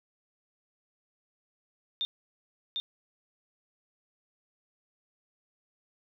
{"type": "tone with echo", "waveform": "sine", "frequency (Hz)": 3622, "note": "A7", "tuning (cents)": 49, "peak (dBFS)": -28, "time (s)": [2.01, 2.05], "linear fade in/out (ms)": 0, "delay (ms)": 750, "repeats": 1, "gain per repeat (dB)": -2, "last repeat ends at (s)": 2.8, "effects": []}